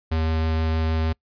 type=tone with vibrato; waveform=square; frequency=80.1 Hz; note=E2; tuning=49 cents flat; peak=-21 dBFS; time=0.11-1.13 s; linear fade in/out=10 ms; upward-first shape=triangle; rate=6.4 Hz; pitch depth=8 cents each way; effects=noise-tail reverb RT60 0.1 s tail -25 dB re dry + resampled to 11025 Hz